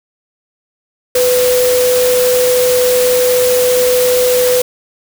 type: tone in noise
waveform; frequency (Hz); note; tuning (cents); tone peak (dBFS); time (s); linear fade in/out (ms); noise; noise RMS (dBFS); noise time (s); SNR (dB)
sine; 498.9; B4; +17; -9; 1.15-4.62; 5; white; -18; 1.15-4.62; +6
effects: none